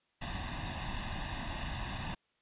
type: noise with comb filter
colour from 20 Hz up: pink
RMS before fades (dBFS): -38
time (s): 0.21-2.15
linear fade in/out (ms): 10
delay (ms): 1.1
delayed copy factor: +0.8
effects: white hiss -75 dBFS RMS until 2.41 s + resampled to 8000 Hz